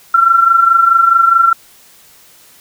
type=tone with amplitude modulation; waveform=sine; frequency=1358 Hz; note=F6; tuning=49 cents flat; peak=-3 dBFS; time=0.14-1.53 s; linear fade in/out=5 ms; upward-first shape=sine; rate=24.7 Hz; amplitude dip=65%; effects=white hiss -44 dBFS RMS until 2.6 s